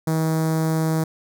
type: tone with notch filter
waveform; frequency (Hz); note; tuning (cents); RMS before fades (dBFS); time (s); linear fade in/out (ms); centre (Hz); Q
sawtooth; 159.8; D#3; +47; -21; 0.07-1.04; 5; 2800; 0.56
effects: none